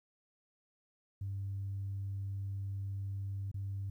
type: tone with dropouts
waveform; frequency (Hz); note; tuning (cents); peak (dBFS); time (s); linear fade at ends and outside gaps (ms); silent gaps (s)
sine; 98.4; G2; +7; -35; 1.21-3.9; 5; 3.515-3.542
effects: tanh soft clip ceiling -32 dBFS + 12-bit